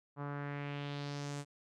sawtooth tone with low-pass filter sweep, 143.5 Hz, D3, 40 cents flat, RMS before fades -41 dBFS, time 0.16-1.45 s, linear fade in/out 50 ms, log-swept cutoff 1100 to 8500 Hz, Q 2.3, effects none

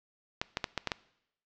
clicks, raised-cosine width 0.2 ms, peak -12 dBFS, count 6, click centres 0.415 / 0.571 / 0.642 / 0.777 / 0.873 / 0.918 s, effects noise-tail reverb RT60 0.8 s tail -21 dB re dry + low-pass 5000 Hz 12 dB/octave

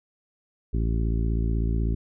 harmonic tone, 56.1 Hz, A1, 34 cents sharp, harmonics 1 / 2 / 3 / 4 / 5 / 6 / 7, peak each -23 / -29 / -33 / -35 / -37 / -39 / -40 dBFS, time 0.73-1.95 s, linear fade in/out 10 ms, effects none

